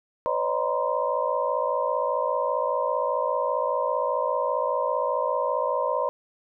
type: tone cluster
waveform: sine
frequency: 505 / 563 / 618 / 948 / 1033 Hz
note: B4 / C#5 / D#5 / A#5 / C6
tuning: +39 / +27 / -12 / +29 / -22 cents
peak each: -29 dBFS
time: 0.26-6.09 s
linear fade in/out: 0 ms
effects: none